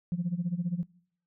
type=tone with tremolo; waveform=sine; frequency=174.61 Hz; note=F3; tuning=in tune; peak=-24 dBFS; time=0.12-0.83 s; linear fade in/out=0 ms; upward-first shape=sine; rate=15 Hz; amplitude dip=85%; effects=noise-tail reverb RT60 0.7 s tail -25 dB re dry + tanh soft clip ceiling -21 dBFS

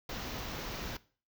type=band-stop noise; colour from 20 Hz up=pink; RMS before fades=-40 dBFS; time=0.09-0.97 s; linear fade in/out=5 ms; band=6400 to 14000 Hz; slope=48 dB/octave; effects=noise-tail reverb RT60 0.4 s tail -19 dB re dry

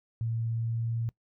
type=tone with pitch glide; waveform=sine; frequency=114.4 to 115.46 Hz; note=A#2 to A#2; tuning=-32 to -16 cents; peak=-28 dBFS; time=0.21-1.09 s; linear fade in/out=0 ms; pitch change=+16 cents; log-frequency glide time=0.44-0.97 s; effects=noise-tail reverb RT60 0.1 s tail -22 dB re dry

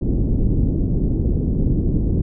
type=low-pass noise; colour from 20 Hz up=pink; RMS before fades=-18 dBFS; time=0.01-2.22 s; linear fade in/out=10 ms; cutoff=340 Hz; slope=24 dB/octave; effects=none

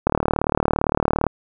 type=click train; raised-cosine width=1 ms; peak=-3 dBFS; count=46; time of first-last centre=0.07-1.267 s; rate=37.6 Hz; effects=none

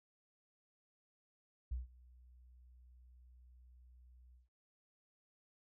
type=tone with ADSR envelope; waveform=sine; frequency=61.74 Hz; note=B1; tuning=in tune; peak=-35 dBFS; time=1.71-4.49 s; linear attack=9 ms; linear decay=150 ms; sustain=-24 dB; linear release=150 ms; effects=none

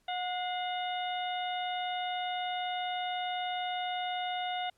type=harmonic tone with a mistuned harmonic; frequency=726 Hz; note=F#5; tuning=33 cents flat; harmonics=1 / 2 / 3 / 4 / 5; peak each=-33 / -44 / -43 / -42 / -42 dBFS; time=0.08-4.7 s; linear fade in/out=5 ms; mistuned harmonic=3; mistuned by=-72 cents; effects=pink hiss -72 dBFS RMS until 4.77 s + low-pass 12000 Hz 12 dB/octave

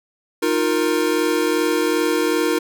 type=chord; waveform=square; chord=Eb suspended second; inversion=none; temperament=equal with one note detuned; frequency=311.1 / 353.7 / 466.2 Hz; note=Eb4 / F4 / Bb4; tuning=0 / +22 / 0 cents; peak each=-22 dBFS; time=0.42-2.59 s; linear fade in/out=10 ms; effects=none

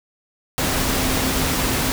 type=tone in noise; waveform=sine; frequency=259.7 Hz; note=C4; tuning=13 cents flat; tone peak=-28 dBFS; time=0.58-1.92 s; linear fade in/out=0 ms; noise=pink; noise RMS=-21 dBFS; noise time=0.58-1.92 s; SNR=-10 dB; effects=none

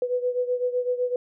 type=beating tone pair; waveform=sine; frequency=493.9 / 501.8 Hz; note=B4 / B4; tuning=0 / +28 cents; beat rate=7.9 Hz; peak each=-24 / -28 dBFS; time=0.02-1.16 s; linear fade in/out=2 ms; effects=none

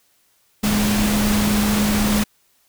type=tone in noise; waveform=sine; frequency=208.9 Hz; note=G#3; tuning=10 cents sharp; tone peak=-17 dBFS; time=0.63-2.24 s; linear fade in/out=10 ms; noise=pink; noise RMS=-22 dBFS; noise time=0.63-2.24 s; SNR=+2 dB; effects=white hiss -61 dBFS RMS until 2.68 s

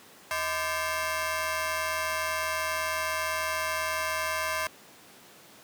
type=ring-modulated tone; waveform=15% pulse; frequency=552 Hz; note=C#5; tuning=7 cents flat; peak=-18 dBFS; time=0.31-4.67 s; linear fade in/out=0 ms; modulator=471 Hz; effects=pink hiss -52 dBFS RMS until 5.63 s + high-pass 200 Hz 12 dB/octave

